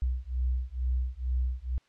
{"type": "beating tone pair", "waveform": "sine", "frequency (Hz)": [61.7, 63.9], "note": ["B1", "C2"], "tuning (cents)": [-1, -40], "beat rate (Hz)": 2.2, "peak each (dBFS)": -30, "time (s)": [0.02, 1.78], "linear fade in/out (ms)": 0, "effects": ["white hiss -67 dBFS RMS until 1.88 s", "low-pass 4000 Hz 12 dB/octave"]}